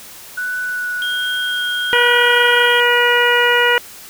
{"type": "tone with vibrato", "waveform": "sine", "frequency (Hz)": 1480, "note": "F#6", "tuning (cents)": 0, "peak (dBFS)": -19, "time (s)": [0.37, 2.68], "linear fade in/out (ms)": 10, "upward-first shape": "sine", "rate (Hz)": 1.3, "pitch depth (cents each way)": 10}
{"type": "tone", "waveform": "triangle", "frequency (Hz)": 3221, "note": "G7", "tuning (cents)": 46, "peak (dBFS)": -20, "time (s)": [1.02, 2.8], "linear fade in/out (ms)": 0}
{"type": "harmonic tone", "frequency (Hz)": 482.6, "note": "B4", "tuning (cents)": -40, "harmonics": [1, 2, 3, 4, 5, 6], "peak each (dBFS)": [-17, -19, -16, -17, -22, -19], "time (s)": [1.93, 3.78], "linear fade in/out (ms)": 0}
{"effects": ["white hiss -37 dBFS RMS until 4.09 s"]}